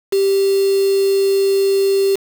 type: tone with quantisation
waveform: sine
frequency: 392 Hz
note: G4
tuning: in tune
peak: -12 dBFS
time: 0.12-2.16 s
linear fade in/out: 10 ms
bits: 4
effects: none